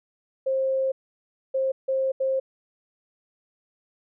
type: tone bursts at uneven times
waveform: sine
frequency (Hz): 531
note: C5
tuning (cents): +25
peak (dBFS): -21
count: 4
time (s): 0.46-0.92 / 1.54-1.72 / 1.88-2.12 / 2.2-2.4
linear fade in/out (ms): 10
effects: none